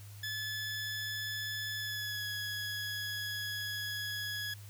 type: tone with pitch glide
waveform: 20% pulse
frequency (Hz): 1725 to 1676.9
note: A6 to G#6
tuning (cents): -35 to +16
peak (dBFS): -31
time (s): 0.23-4.54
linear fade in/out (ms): 5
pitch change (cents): -49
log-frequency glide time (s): 1.77-2.26
effects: added 102 Hz sine -47 dBFS peak until 4.69 s + white hiss -57 dBFS RMS until 4.69 s